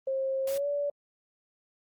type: tone with pitch glide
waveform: sine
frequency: 534 to 575.6 Hz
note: C5 to D5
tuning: +35 to -35 cents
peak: -27 dBFS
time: 0.07-0.9 s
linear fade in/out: 5 ms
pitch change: +130 cents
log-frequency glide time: 0.45-0.67 s
type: noise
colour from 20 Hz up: white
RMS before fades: -42 dBFS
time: 0.47-0.58 s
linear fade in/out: 5 ms
effects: Opus 24 kbps